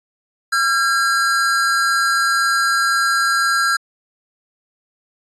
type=tone pair together; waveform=square; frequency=1364 / 1622.1 Hz; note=F6 / G#6; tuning=-41 / -41 cents; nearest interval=minor third; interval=300 cents; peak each=-18 dBFS; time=0.52-3.77 s; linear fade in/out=10 ms; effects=resampled to 24000 Hz